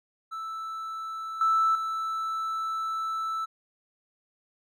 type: tone with level steps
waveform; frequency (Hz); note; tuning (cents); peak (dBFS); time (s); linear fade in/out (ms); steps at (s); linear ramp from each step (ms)
triangle; 1318.5; E6; 0; -31 / -17 / -26; 0.31-3.46; 20; 1.41 / 1.75; 2
effects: tanh soft clip ceiling -17 dBFS